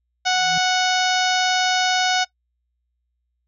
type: tone with exponential growth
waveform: sine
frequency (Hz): 166.9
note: E3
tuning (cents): +22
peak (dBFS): -28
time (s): 0.25-0.58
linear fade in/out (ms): 0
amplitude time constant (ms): 71
type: harmonic tone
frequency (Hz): 738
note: F#5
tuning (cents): -5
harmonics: 1 / 2 / 3 / 4 / 5 / 6 / 7 / 8 / 9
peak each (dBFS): -20 / -23 / -27 / -27 / -26 / -30 / -27 / -31 / -35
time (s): 0.25-2.25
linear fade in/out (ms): 20
effects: noise-tail reverb RT60 0.1 s tail -21 dB re dry + added 60 Hz sine -70 dBFS peak until 3.47 s